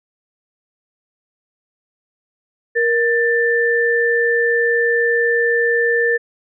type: tone pair together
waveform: sine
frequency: 470.4 / 1774 Hz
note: A#4 / A6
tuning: +16 / +14 cents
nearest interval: octave + major seventh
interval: 2298 cents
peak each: -16 dBFS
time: 2.75-6.18 s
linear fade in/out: 20 ms
effects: none